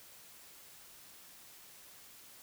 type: silence
effects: white hiss -56 dBFS RMS until 2.42 s